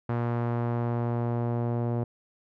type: tone with low-pass filter sweep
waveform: sawtooth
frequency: 118.8 Hz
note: A#2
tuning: 33 cents sharp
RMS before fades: -28 dBFS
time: 0.09-2.04 s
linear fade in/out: 5 ms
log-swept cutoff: 1300 to 670 Hz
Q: 1.1
effects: none